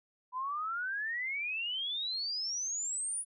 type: exponential sweep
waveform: sine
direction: up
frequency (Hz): 987.8 to 9956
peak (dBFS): -33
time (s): 0.32-3.25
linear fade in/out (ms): 50
effects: none